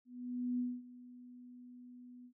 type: tone with ADSR envelope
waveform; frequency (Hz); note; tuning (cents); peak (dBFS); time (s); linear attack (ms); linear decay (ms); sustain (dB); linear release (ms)
sine; 246.9; B3; 0; -32; 0.05-2.33; 540; 230; -19; 78
effects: none